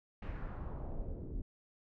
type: noise with low-pass filter sweep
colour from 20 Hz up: brown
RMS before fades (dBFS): -41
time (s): 0.22-1.42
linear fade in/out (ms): 5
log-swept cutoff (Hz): 2400 to 290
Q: 1.6
effects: none